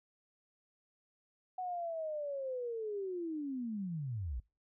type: linear sweep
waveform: sine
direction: down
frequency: 745 to 52 Hz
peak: -36 dBFS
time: 1.58-4.4 s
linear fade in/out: 5 ms
effects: noise-tail reverb RT60 0.3 s tail -24 dB re dry